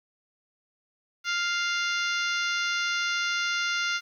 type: harmonic tone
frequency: 698.5 Hz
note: F5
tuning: in tune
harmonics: 2 / 3 / 4 / 5 / 6 / 7 / 8 / 9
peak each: -28 / -32 / -34 / -36 / -38 / -39 / -40 / -41 dBFS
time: 1.24-4.01 s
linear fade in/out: 50 ms
effects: 10-bit